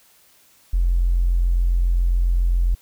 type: tone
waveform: triangle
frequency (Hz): 43.65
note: F1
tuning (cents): 0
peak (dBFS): -11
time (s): 0.73-2.75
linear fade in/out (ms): 10
effects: tanh soft clip ceiling -13 dBFS + white hiss -55 dBFS RMS until 2.81 s